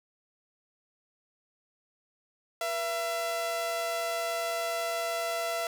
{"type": "tone pair together", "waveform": "sawtooth", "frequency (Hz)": [481.2, 672.5], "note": ["B4", "E5"], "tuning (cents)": [-45, 34], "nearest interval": "tritone", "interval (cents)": 579, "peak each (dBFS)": [-36, -26], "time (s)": [2.61, 5.67], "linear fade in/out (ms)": 2, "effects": []}